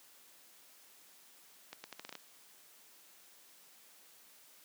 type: accelerating click train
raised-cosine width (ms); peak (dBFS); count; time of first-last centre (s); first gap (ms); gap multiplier
0.2; -27; 8; 1.73-2.153; 110; 0.79
effects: white hiss -61 dBFS RMS until 4.64 s + high-pass 200 Hz 12 dB/octave